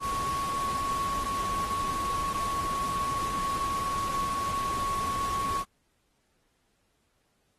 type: tone in noise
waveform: sine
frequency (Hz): 1108.7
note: C#6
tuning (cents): 0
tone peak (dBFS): -28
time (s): 0-5.65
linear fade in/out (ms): 50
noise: pink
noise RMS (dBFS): -38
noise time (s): 0-5.65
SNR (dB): +7
effects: pink hiss -73 dBFS RMS until 7.58 s + AAC 32 kbps